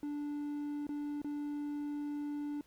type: tone with dropouts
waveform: triangle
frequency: 292.4 Hz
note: D4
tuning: 7 cents flat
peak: -34 dBFS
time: 0.03-2.61 s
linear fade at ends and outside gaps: 1 ms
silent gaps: 0.868-0.891 / 1.217-1.245 s
effects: pink hiss -68 dBFS RMS until 2.66 s